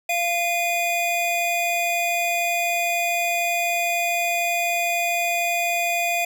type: tone pair together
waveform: square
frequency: 690 / 2459 Hz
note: F5 / D#7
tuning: -21 / -21 cents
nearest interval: octave + minor seventh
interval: 2200 cents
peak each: -24 dBFS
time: 0.09-6.25 s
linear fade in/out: 5 ms
effects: none